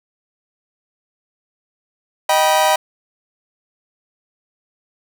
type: chord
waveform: 40% pulse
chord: Eb augmented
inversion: none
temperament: just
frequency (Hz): 622.3 / 777.8 / 972.3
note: Eb5 / G5 / B5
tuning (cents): 0 / -14 / -27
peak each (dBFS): -16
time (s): 2.29-2.76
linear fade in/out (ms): 5
effects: none